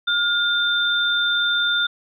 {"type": "tone pair together", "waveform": "sine", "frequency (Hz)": [1419, 3578], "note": ["F6", "A7"], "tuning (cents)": [27, 28], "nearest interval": "octave + major third", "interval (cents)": 1601, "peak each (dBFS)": -20, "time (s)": [0.07, 1.87], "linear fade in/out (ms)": 10, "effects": []}